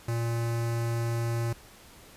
square tone with notch filter, 116.54 Hz, A#2, in tune, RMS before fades -29 dBFS, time 0.08-1.53 s, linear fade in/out 5 ms, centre 3300 Hz, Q 2, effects pink hiss -52 dBFS RMS until 2.16 s + resampled to 32000 Hz

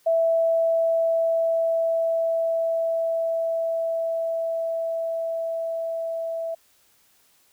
sine tone with level ramp, 659.3 Hz, E5, in tune, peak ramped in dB -17 to -26 dBFS, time 0.06-6.55 s, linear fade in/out 10 ms, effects white hiss -61 dBFS RMS until 7.52 s

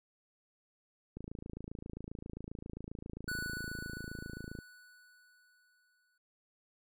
click train, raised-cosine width 3 ms, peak -30 dBFS, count 95, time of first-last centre 1.17-4.588 s, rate 27.5 Hz
square tone with exponential decay, 1480 Hz, F#6, in tune, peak -36 dBFS, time 3.28-6.18 s, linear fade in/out 5 ms, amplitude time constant 630 ms
effects none

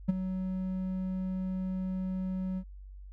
triangle tone with ADSR envelope, 186.8 Hz, F#3, 17 cents sharp, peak -18 dBFS, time 0.08-2.64 s, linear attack 14 ms, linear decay 19 ms, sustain -11 dB, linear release 65 ms, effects added 48 Hz sine -44 dBFS peak until 3.12 s

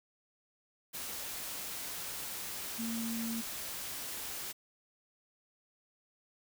sine tone in noise, 228.7 Hz, A#3, 33 cents flat, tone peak -35 dBFS, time 2.78-3.42 s, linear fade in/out 20 ms, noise white, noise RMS -41 dBFS, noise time 0.93-4.53 s, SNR +3 dB, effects none

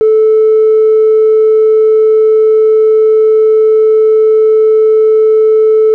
triangle tone with tanh clipping, 436.4 Hz, A4, 14 cents flat, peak -4 dBFS, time 0.01-5.94 s, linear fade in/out 0 ms, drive 5 dB, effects none

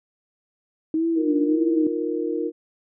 sine tone with vibrato, 312.1 Hz, D#4, 5 cents sharp, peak -19 dBFS, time 0.94-1.87 s, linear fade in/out 2 ms, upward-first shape sine, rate 1.7 Hz, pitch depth 110 cents each way
sine chord, Eb suspended second, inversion none, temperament equal, 311.1 / 349.2 / 466.2 Hz, Eb4 / F4 / Bb4, 0 / 0 / 0 cents, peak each -27 dBFS, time 1.15-2.52 s, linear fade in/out 50 ms
effects none

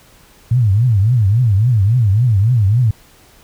sine tone with vibrato, 110.3 Hz, A2, 5 cents sharp, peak -9 dBFS, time 0.51-2.91 s, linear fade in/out 5 ms, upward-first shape triangle, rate 3.6 Hz, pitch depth 300 cents each way, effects pink hiss -47 dBFS RMS until 3.43 s

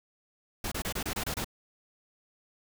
pink noise bursts, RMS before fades -33 dBFS, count 8, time 0.64-1.445 s, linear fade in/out 5 ms, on 77 ms, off 27 ms, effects none

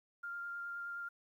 sine tone with vibrato, 1396.9 Hz, F6, in tune, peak -40 dBFS, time 0.23-1.09 s, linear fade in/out 10 ms, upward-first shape sine, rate 9.6 Hz, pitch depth 10 cents each way, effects 12-bit

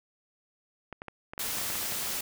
clicks, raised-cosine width 0.5 ms, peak -24 dBFS, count 10, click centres 0.927 / 1.019 / 1.083 / 1.335 / 1.379 / 1.584 / 1.615 / 1.702 / 1.755 / 1.923 s
white noise, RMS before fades -33 dBFS, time 1.39-2.21 s, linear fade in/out 5 ms
effects none

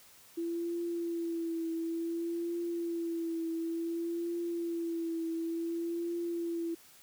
sine tone with vibrato, 335.7 Hz, E4, 32 cents sharp, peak -32 dBFS, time 0.37-6.75 s, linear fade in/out 10 ms, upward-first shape triangle, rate 0.56 Hz, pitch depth 39 cents each way, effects white hiss -58 dBFS RMS until 7.02 s

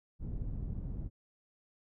pink low-pass noise, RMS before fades -38 dBFS, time 0.19-1.1 s, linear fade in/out 50 ms, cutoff 170 Hz, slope 12 dB/octave, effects none

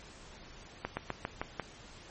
slowing click train, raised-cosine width 0.5 ms, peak -18 dBFS, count 6, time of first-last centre 0.85-1.597 s, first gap 120 ms, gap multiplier 1.11, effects pink hiss -52 dBFS RMS until 2.1 s + MP3 32 kbps

